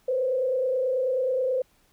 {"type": "tone with frequency modulation", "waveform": "sine", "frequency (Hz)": 515, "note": "C5", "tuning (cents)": -28, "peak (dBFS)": -22, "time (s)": [0.08, 1.62], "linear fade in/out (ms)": 5, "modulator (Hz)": 29.3, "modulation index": 0.77, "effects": ["pink hiss -64 dBFS RMS until 1.92 s"]}